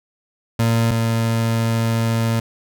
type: tone pair in turn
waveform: 30% pulse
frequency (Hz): 114.9 / 114.24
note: A#2 / A#2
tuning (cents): -25 / -35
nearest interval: unison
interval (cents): 10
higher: first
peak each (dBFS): -12 / -14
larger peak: first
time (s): 0.59-0.91 / 0.91-2.4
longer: second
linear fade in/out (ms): 5
effects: none